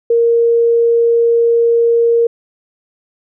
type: tone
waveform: sine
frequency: 466.2 Hz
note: A#4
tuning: in tune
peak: -8 dBFS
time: 0.1-2.27 s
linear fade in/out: 5 ms
effects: none